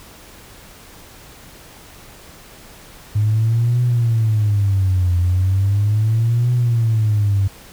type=tone with vibrato; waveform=sine; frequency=103.83 Hz; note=G#2; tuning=in tune; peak=-12 dBFS; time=3.15-7.48 s; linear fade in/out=10 ms; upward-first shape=triangle; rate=0.37 Hz; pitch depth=300 cents each way; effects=tanh soft clip ceiling -9 dBFS + pink hiss -42 dBFS RMS until 7.72 s